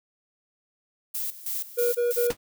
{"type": "noise with tremolo", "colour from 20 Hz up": "violet", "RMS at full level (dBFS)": -30, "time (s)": [1.14, 2.33], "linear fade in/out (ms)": 10, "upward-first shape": "square", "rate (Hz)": 3.1, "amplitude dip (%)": 80}
{"type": "tone bursts", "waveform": "triangle", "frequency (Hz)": 480, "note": "B4", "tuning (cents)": -49, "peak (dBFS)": -19, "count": 3, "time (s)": [1.77, 2.322], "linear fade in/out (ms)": 20, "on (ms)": 160, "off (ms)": 36}
{"type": "noise with exponential decay", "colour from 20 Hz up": "pink", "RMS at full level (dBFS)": -25, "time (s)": [2.3, 2.37], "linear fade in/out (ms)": 5, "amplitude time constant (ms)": 15}
{"effects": []}